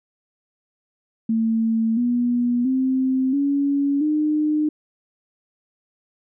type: tone with pitch steps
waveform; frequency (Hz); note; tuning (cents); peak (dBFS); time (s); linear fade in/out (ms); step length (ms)
sine; 224.8 / 242.3 / 261.2 / 281.6 / 303.6; A3 / B3 / C4 / C#4 / D#4; +37 / -33 / -3 / +27 / -42; -17; 1.29-4.69; 5; 680
effects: none